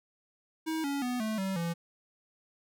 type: tone with pitch steps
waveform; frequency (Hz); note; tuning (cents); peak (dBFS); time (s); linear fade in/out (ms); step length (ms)
square; 319.2 / 281.1 / 247.6 / 218 / 192 / 169.09; D#4 / C#4 / B3 / A3 / G3 / E3; +44 / +24 / +5 / -16 / -36 / +44; -31; 0.66-1.74; 20; 180
effects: none